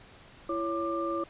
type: tone cluster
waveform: sine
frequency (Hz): 335.9 / 558 / 1189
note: E4 / C#5 / D6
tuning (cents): +33 / +11 / +21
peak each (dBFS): -32 / -34 / -33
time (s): 0.49-1.24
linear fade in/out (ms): 5
effects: pink hiss -53 dBFS RMS until 1.29 s + resampled to 8000 Hz